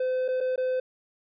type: tone with dropouts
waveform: triangle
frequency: 512 Hz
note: C5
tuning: 38 cents flat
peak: -22 dBFS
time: 0-0.8 s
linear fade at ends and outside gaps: 5 ms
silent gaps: 0.281-0.285 / 0.405-0.409 / 0.56-0.577 s
effects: resampled to 11025 Hz